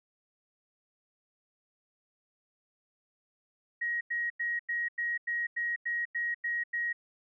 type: tone bursts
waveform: sine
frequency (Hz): 1891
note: A#6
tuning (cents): +24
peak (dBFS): -29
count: 11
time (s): 3.81-6.93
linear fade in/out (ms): 10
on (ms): 200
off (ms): 92
effects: none